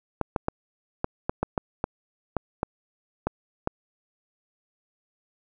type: clicks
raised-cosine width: 1 ms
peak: -10 dBFS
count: 12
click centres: 0.213 / 0.362 / 0.484 / 1.044 / 1.295 / 1.43 / 1.578 / 1.841 / 2.367 / 2.631 / 3.27 / 3.674 s
effects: none